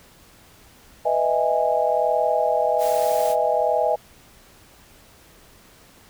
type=chord; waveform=sine; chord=E major seventh; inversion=second; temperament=just; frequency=494.4 / 618.1 / 659.3 / 824.1 Hz; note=B4 / D#5 / E5 / G#5; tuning=+2 / -12 / 0 / -14 cents; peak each=-25 / -22 / -23 / -23 dBFS; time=1.05-3.96 s; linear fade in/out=10 ms
type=noise; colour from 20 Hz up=white; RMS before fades=-35 dBFS; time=2.78-3.36 s; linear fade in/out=50 ms
effects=pink hiss -51 dBFS RMS until 6.09 s